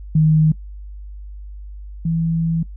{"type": "tone pair in turn", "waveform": "sine", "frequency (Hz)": [156.3, 164.38], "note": ["D#3", "E3"], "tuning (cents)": [8, -5], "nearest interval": "minor second", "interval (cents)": 87, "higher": "second", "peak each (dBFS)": [-10, -16], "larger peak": "first", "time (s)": [[0.15, 0.52], [2.05, 2.63]], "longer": "second", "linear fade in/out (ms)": 5, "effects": ["noise-tail reverb RT60 0.1 s tail -23 dB re dry", "added 50 Hz sine -31 dBFS peak until 2.76 s"]}